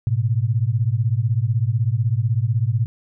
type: beating tone pair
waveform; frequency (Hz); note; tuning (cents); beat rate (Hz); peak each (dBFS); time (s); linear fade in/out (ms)
sine; 107.8 / 123.8; A2 / B2; -35 / +5; 16; -19 / -20; 0.07-2.86; 0
effects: none